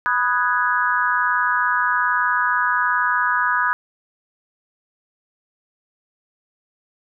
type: chord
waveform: sine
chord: G# minor seventh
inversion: first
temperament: equal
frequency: 987.8 / 1244.5 / 1480 / 1661.2 Hz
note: B5 / D#6 / F#6 / G#6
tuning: 0 / 0 / 0 / 0 cents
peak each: -22 dBFS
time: 0.06-3.73 s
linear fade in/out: 0 ms
effects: none